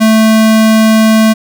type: tone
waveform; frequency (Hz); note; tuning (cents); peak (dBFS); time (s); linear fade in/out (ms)
square; 220; A3; 0; -5; 0-1.34; 20
effects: none